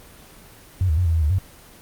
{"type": "tone with pitch steps", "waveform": "sine", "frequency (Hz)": [92.7, 77.1, 89.7, 82, 81.4, 74.2, 94.1], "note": ["F#2", "D#2", "F2", "E2", "E2", "D2", "F#2"], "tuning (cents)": [4, -15, 47, -9, -21, 18, 30], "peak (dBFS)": -16, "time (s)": [0.81, 1.384], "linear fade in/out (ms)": 0, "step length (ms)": 82, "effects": ["pink hiss -46 dBFS RMS until 1.81 s", "Opus 24 kbps"]}